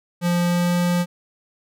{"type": "tone with pitch glide", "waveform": "square", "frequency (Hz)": [174.61, 175.72], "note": ["F3", "F3"], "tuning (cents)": [0, 11], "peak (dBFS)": -18, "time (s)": [0.21, 1.06], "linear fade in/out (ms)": 50, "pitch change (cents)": 11, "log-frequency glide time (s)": [0.44, 0.76], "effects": []}